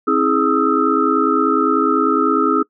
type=tone cluster; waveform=sine; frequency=266.7 / 323.2 / 417.5 / 1256 / 1326 Hz; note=C4 / E4 / G#4 / D#6 / E6; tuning=+33 / -34 / +9 / +16 / +10 cents; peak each=-19 dBFS; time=0.07-2.63 s; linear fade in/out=10 ms; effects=noise-tail reverb RT60 0.1 s tail -22 dB re dry